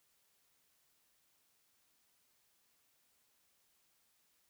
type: silence
effects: white hiss -75 dBFS RMS until 4.49 s